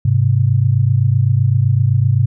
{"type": "tone pair together", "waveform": "sine", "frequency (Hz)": [102.99, 130.81], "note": ["G#2", "C3"], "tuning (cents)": [-14, 0], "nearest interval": "major third", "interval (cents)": 414, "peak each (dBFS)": -13, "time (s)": [0.05, 2.26], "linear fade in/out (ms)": 5, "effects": []}